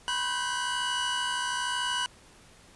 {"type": "tone cluster", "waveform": "45% pulse", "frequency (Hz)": [981, 1054, 1520, 1581, 2942], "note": ["B5", "C6", "F#6", "G6", "F#7"], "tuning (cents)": [-12, 12, 46, 14, -11], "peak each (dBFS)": [-33, -39, -34, -39, -32], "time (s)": [0.08, 2.06], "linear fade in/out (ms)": 0, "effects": ["pink hiss -55 dBFS RMS until 2.75 s", "resampled to 24000 Hz"]}